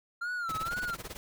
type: tone with vibrato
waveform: triangle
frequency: 1376 Hz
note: F6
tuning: 26 cents flat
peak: -30 dBFS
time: 0.21-0.95 s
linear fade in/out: 10 ms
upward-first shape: sine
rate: 2.1 Hz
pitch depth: 120 cents each way
type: noise with tremolo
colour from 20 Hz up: pink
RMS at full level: -39 dBFS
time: 0.49-1.17 s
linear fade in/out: 0 ms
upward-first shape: sine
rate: 18 Hz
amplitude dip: 90%
effects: none